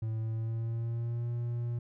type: tone with pitch glide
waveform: triangle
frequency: 111.1 to 119.07 Hz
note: A2 to A#2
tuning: +17 to +37 cents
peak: -29 dBFS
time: 0.02-1.79 s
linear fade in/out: 5 ms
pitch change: +120 cents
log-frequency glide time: 0.19-1.29 s
effects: none